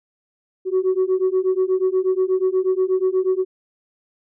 sine beating tone pair, 370 / 378.3 Hz, F#4 / F#4, 0 / +38 cents, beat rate 8.3 Hz, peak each -18 dBFS, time 0.65-3.45 s, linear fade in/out 50 ms, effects tanh soft clip ceiling -12 dBFS

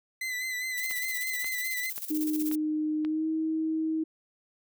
40% pulse tone with vibrato, 2019 Hz, B6, 38 cents sharp, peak -30 dBFS, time 0.21-1.9 s, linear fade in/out 5 ms, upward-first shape sine, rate 4.9 Hz, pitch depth 41 cents each way
violet noise with tremolo, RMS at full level -35 dBFS, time 0.77-2.56 s, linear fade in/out 10 ms, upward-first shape square, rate 16 Hz, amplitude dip 65%
click train, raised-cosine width 0.3 ms, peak -26 dBFS, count 5, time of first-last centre 0.91-3.049 s, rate 1.87 Hz
sine tone with pitch glide, 307.2 to 317.7 Hz, D#4 to D#4, -22 to +36 cents, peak -26 dBFS, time 2.1-4.04 s, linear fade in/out 10 ms, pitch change +58 cents, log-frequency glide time 3.03-3.27 s
effects none

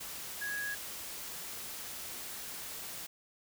sine tone in noise, 1661.2 Hz, G#6, in tune, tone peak -35 dBFS, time 0.41-0.75 s, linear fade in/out 10 ms, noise white, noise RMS -43 dBFS, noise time 0-3.07 s, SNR +5 dB, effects none

